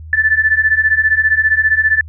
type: beating tone pair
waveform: sine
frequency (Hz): 1744 / 1759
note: A6 / A6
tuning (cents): -16 / -1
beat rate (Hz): 15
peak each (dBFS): -14 / -12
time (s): 0.13-2.01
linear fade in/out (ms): 2
effects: added 79 Hz sine -29 dBFS peak until 2.08 s